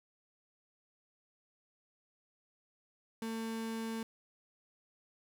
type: tone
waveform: 35% pulse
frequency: 225 Hz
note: A3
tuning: 39 cents sharp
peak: -35 dBFS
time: 3.22-4.03 s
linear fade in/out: 2 ms
effects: none